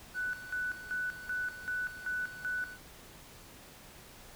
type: tone with tremolo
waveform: triangle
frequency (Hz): 1489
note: F#6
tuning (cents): +11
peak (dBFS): -28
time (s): 0.14-2.78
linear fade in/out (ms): 50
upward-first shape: square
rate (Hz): 2.6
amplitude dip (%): 80
effects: tanh soft clip ceiling -30 dBFS + pink hiss -53 dBFS RMS until 4.35 s